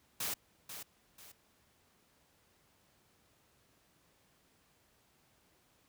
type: noise with echo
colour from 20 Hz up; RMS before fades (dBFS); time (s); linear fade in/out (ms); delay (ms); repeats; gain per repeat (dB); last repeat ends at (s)
white; -37; 0.2-0.34; 5; 490; 2; -9; 1.32
effects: pink hiss -70 dBFS RMS until 5.88 s + high-pass 60 Hz 12 dB/octave